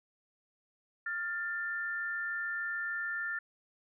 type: tone pair together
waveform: sine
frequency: 1403.4 / 1780 Hz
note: F6 / A6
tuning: +8 / +20 cents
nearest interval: major third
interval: 412 cents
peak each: -37 / -35 dBFS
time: 1.06-3.39 s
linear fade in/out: 5 ms
effects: none